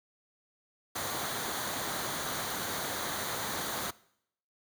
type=noise with comb filter; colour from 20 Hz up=pink; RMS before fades=-35 dBFS; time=0.95-3.91 s; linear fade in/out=10 ms; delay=0.38 ms; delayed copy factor=-0.55; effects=noise-tail reverb RT60 0.7 s tail -21 dB re dry + high-pass 100 Hz 12 dB/octave